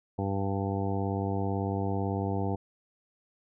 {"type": "harmonic tone", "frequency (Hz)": 98, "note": "G2", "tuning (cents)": 0, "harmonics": [1, 2, 3, 4, 5, 7, 8, 9], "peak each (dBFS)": [-31, -34, -36, -37, -38, -39, -40, -41], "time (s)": [0.18, 2.56], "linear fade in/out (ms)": 10, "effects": []}